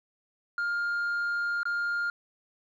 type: tone with dropouts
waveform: sine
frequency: 1407 Hz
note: F6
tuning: 12 cents sharp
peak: -24 dBFS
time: 0.58-2.1 s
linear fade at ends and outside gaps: 2 ms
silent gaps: 1.632-1.654 s
effects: tanh soft clip ceiling -26 dBFS + 11-bit